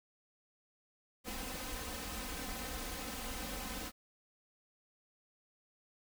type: noise with comb filter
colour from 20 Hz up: pink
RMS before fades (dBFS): -42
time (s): 1.24-3.92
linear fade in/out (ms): 50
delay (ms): 3.9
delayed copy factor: +1
effects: none